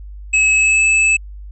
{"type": "tone with pitch glide", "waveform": "square", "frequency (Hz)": [2579, 2612], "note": ["E7", "E7"], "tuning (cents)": [-39, -17], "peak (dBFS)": -11, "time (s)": [0.33, 1.17], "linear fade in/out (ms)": 10, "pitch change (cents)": 22, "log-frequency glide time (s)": [0.54, 0.83], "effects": ["added 50 Hz sine -30 dBFS peak until 1.51 s", "resampled to 24000 Hz"]}